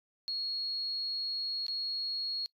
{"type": "tone with dropouts", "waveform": "triangle", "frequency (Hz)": 4312, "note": "C#8", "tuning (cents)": -49, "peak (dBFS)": -29, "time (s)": [0.28, 2.46], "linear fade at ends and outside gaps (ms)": 0, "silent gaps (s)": [1.666, 1.682], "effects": ["noise-tail reverb RT60 0.1 s tail -25 dB re dry", "tanh soft clip ceiling -31 dBFS"]}